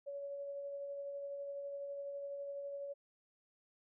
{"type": "tone with tremolo", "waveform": "sine", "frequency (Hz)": 563, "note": "C#5", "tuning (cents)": 27, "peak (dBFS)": -40, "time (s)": [0.06, 2.94], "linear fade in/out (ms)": 20, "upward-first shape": "sine", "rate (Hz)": 12, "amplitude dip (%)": 25, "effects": []}